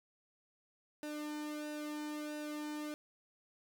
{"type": "tone with flanger", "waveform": "sawtooth", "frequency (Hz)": 300, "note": "D4", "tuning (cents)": 37, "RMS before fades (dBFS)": -42, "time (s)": [1.03, 2.94], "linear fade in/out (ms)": 0, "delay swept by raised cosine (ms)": [0.91, 1.51], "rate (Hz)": 1.5, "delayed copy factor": -0.75, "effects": []}